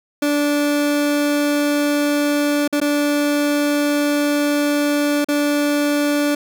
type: tone with dropouts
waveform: 30% pulse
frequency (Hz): 291.3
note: D4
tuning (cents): -14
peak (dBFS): -13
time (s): 0.22-6.35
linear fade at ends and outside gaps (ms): 5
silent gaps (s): 2.678-2.726 / 2.802-2.814 / 5.246-5.285
effects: none